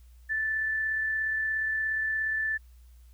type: tone with amplitude modulation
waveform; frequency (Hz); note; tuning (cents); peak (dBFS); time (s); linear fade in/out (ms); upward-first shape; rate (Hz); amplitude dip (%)
sine; 1757; A6; -3; -25; 0.29-2.58; 20; sine; 37; 25
effects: added 60 Hz sine -50 dBFS peak until 3.13 s + white hiss -68 dBFS RMS until 3.13 s